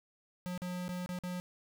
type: tone with dropouts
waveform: square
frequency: 179.8 Hz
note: F#3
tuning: 49 cents flat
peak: -37 dBFS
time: 0.46-1.4 s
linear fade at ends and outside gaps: 0 ms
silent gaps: 0.577-0.619 / 0.881-0.891 / 1.061-1.091 / 1.188-1.236 s
effects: none